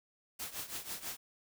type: noise with tremolo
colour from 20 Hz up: white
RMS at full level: -39 dBFS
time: 0.39-1.17 s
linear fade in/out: 10 ms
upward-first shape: triangle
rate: 6.1 Hz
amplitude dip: 85%
effects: none